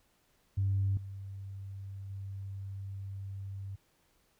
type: tone with level steps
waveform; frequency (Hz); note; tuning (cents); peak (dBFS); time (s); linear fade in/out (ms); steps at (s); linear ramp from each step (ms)
sine; 97.8; G2; -4; -26 / -40 / -38; 0.57-3.76; 10; 0.97 / 2.1; 2
effects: tanh soft clip ceiling -22 dBFS + pink hiss -71 dBFS RMS until 4.39 s